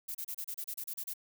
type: noise bursts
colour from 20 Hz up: violet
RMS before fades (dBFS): -39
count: 11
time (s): 0.08-1.138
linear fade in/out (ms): 10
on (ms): 68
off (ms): 31
effects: none